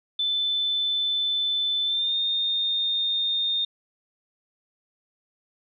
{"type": "tone with pitch glide", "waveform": "sine", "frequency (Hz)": [3520, 3653], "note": ["A7", "A#7"], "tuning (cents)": [0, -36], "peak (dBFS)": -22, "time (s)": [0.19, 3.65], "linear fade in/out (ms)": 5, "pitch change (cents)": 64, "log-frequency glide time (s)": [1.85, 2.15], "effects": []}